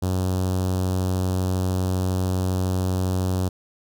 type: tone with notch filter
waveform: sawtooth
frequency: 92.7 Hz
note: F#2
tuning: 4 cents sharp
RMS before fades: -23 dBFS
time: 0.02-3.49 s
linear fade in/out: 10 ms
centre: 2100 Hz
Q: 0.57
effects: none